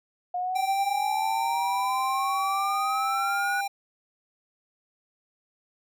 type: exponential sweep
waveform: sine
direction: up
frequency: 714 to 1480 Hz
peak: -26 dBFS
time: 0.34-3.61 s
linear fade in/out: 5 ms
type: tone with pitch glide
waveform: square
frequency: 784 to 796.3 Hz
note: G5 to G5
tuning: 0 to +27 cents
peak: -28 dBFS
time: 0.55-3.68 s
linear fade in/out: 10 ms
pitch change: +27 cents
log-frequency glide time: 2.61-3.48 s
effects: none